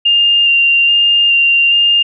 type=tone with vibrato; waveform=sine; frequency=2794 Hz; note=F7; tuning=in tune; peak=-7 dBFS; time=0.05-2.03 s; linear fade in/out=10 ms; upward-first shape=square; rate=1.2 Hz; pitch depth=11 cents each way; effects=none